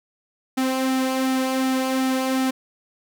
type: tone with flanger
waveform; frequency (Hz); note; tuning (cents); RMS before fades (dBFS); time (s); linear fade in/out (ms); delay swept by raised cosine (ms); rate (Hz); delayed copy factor
sawtooth; 261.6; C4; 0; -22; 0.57-2.51; 10; 1.8 to 3.3; 2.7; -0.5
effects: none